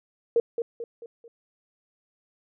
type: tone with echo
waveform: sine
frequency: 466.2 Hz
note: A#4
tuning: in tune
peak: -17 dBFS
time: 0.36-0.4 s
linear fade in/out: 2 ms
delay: 220 ms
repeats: 4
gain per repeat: -7 dB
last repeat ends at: 1.28 s
effects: none